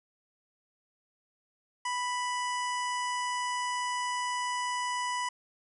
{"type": "harmonic tone with a mistuned harmonic", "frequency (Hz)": 987.8, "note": "B5", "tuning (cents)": 0, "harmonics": [1, 2, 3, 5, 6, 7, 8, 9, 10], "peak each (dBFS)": [-31, -37, -41, -45, -47, -48, -49, -50, -51], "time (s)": [1.85, 5.29], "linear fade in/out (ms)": 5, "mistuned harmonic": 5, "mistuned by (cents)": 28, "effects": []}